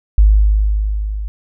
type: tone with level ramp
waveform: sine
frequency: 51.91 Hz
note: G#1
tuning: in tune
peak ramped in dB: -4 to -20 dBFS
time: 0.18-1.28 s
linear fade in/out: 0 ms
effects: none